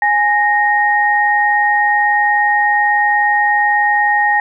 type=tone pair together; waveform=sine; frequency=830.6 / 1861.2 Hz; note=G#5 / A#6; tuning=0 / -3 cents; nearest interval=octave + major second; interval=1397 cents; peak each=-13 dBFS; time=0.02-4.4 s; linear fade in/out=2 ms; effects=none